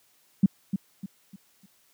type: tone with echo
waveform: sine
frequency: 193.3 Hz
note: G3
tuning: 24 cents flat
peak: -13 dBFS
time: 0.43-0.46 s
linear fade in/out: 5 ms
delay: 300 ms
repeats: 4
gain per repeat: -9 dB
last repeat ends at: 1.66 s
effects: white hiss -64 dBFS RMS until 1.93 s + high-pass 100 Hz 12 dB/octave